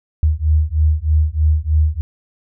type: beating tone pair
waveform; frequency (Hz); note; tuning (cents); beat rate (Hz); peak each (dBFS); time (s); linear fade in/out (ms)
sine; 75.7 / 78.9; D#2 / D#2; -47 / +25; 3.2; -15; 0.23-2.01; 0
effects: none